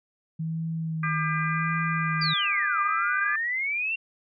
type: tone with vibrato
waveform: sine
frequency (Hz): 160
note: D#3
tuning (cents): +49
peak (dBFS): -27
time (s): 0.39-2.34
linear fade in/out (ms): 10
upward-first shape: sine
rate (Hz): 0.88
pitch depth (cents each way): 34
type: harmonic tone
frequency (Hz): 400.3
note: G4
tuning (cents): +36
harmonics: 3 / 4 / 5 / 6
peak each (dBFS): -29 / -31 / -33 / -35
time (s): 1.03-3.36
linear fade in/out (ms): 5
type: exponential two-way sweep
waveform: sine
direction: down then up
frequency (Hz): 4878 to 1174.7 to 2762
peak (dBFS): -25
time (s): 2.21-3.96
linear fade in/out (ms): 10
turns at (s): 2.81
effects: none